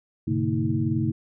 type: tone cluster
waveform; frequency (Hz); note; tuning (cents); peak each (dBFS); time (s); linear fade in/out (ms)
sine; 104.7 / 127.8 / 146.2 / 226.8 / 318.7; G#2 / C3 / D3 / A#3 / D#4; +15 / -40 / -7 / -47 / +42; -28; 0.27-1.12; 10
effects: none